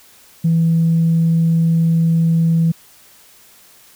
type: tone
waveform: sine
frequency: 164.81 Hz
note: E3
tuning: in tune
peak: -10 dBFS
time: 0.44-2.72 s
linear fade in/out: 10 ms
effects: tanh soft clip ceiling -7 dBFS + white hiss -47 dBFS RMS until 3.95 s